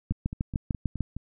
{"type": "two click trains", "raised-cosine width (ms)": 5, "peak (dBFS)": [-22, -14], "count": [6, 7], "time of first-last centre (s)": [[0.12, 1.166], [0.11, 1.007]], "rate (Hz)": [4.78, 6.69], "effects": []}